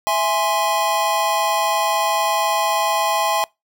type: chord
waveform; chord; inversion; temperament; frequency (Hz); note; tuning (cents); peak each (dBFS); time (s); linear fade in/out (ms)
square; E augmented; none; equal; 659.3 / 830.6 / 1046.5; E5 / G#5 / B#5; 0 / 0 / 0; -23 / -21 / -22; 0.07-3.44; 0
effects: noise-tail reverb RT60 0.2 s tail -24 dB re dry